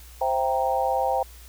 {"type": "chord", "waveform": "sine", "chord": "C dominant seventh", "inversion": "none", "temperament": "equal with one note detuned", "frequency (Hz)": [523.3, 666.9, 784, 932.3], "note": ["C5", "E5", "G5", "Bb5"], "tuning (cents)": [0, 20, 0, 0], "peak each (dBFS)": [-26, -29, -24, -29], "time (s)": [0.21, 1.23], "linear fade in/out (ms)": 5, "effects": ["added 60 Hz sine -44 dBFS peak until 1.48 s", "white hiss -50 dBFS RMS until 1.48 s"]}